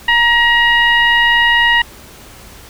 sine tone with frequency modulation, 1898 Hz, A#6, 31 cents sharp, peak -8 dBFS, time 0.08-1.82 s, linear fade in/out 5 ms, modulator 960 Hz, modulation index 0.94, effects added 60 Hz sine -43 dBFS peak until 2.69 s + pink hiss -38 dBFS RMS until 2.69 s

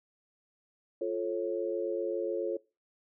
sine chord, F augmented, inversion none, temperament just, 349.2 / 436.5 / 545.7 Hz, F4 / A4 / C#5, 0 / -14 / -27 cents, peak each -34 dBFS, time 1.01-2.57 s, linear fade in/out 5 ms, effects noise-tail reverb RT60 0.3 s tail -23 dB re dry

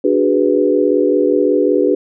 sine chord, G# half-diminished seventh, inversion second, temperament equal, 293.7 / 370 / 415.3 / 493.9 Hz, D4 / F#4 / G#4 / B4, 0 / 0 / 0 / 0 cents, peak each -16 dBFS, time 0.04-1.95 s, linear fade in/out 5 ms, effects none

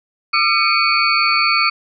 sine tone cluster, 1206 / 1351 / 2248 / 2475 / 4469 Hz, D6 / E6 / C#7 / D#7 / C#8, +46 / +42 / +24 / -10 / +13 cents, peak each -19 dBFS, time 0.33-1.7 s, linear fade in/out 10 ms, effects none

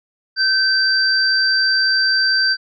sine tone pair together, 1546 / 4689 Hz, G6 / D8, -24 / -4 cents, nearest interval octave + perfect fifth, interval 1920 cents, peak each -16 dBFS, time 0.36-2.57 s, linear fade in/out 50 ms, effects none

